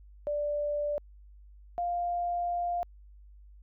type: tone pair in turn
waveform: sine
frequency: 587.3 / 699.9 Hz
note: D5 / F5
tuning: 0 / +4 cents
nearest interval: minor third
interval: 304 cents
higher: second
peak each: -28 / -28 dBFS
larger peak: neither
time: 0.27-0.98 / 1.78-2.83 s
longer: second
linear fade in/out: 0 ms
effects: added 50 Hz sine -50 dBFS peak until 3.62 s